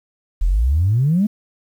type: exponential sweep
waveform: sine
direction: up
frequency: 38 to 220 Hz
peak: -12 dBFS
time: 0.41-1.27 s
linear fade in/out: 10 ms
effects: tanh soft clip ceiling -8 dBFS + 8-bit